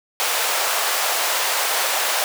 pink high-pass noise, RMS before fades -21 dBFS, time 0.2-2.24 s, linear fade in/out 0 ms, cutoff 580 Hz, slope 24 dB/octave, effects none

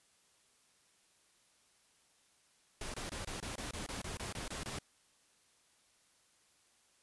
pink noise bursts, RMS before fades -42 dBFS, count 13, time 2.81-4.788 s, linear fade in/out 2 ms, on 130 ms, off 24 ms, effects white hiss -70 dBFS RMS until 7.02 s + resampled to 24000 Hz

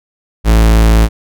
45% pulse tone, 55 Hz, A1, in tune, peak -5 dBFS, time 0.44-1.09 s, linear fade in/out 50 ms, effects none

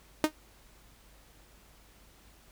sawtooth tone with exponential decay, 308.6 Hz, D#4, 14 cents flat, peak -15 dBFS, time 0.24-0.32 s, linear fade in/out 1 ms, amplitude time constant 16 ms, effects added 50 Hz sine -60 dBFS peak until 2.51 s + pink hiss -60 dBFS RMS until 2.51 s

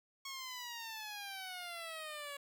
10% pulse exponential sweep, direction down, 1102 to 561 Hz, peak -35 dBFS, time 0.25-2.37 s, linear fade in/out 5 ms, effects none

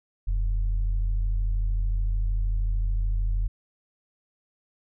sine tone pair together, 42.81 / 96.1 Hz, F1 / G2, -34 / -34 cents, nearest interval octave + major second, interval 1400 cents, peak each -22 / -34 dBFS, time 0.27-3.48 s, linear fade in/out 10 ms, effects none

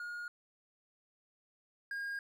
triangle tone pair in turn, 1431 / 1622.7 Hz, F6 / G#6, +42 / -41 cents, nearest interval major second, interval 217 cents, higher second, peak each -38 / -35 dBFS, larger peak second, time 0-0.28 / 1.91-2.19 s, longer neither, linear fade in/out 2 ms, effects none

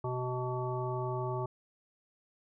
harmonic tone, 125.9 Hz, B2, 34 cents sharp, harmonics 1 / 3 / 5 / 7 / 9, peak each -35 / -37 / -41 / -40 / -42 dBFS, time 0.04-1.46 s, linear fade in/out 5 ms, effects none

